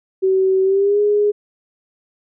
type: tone with pitch glide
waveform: sine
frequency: 380 to 414.4 Hz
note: F#4 to G#4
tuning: +46 to -4 cents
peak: -12 dBFS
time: 0.22-1.32 s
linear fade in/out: 20 ms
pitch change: +150 cents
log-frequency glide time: 0.63-1 s
effects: none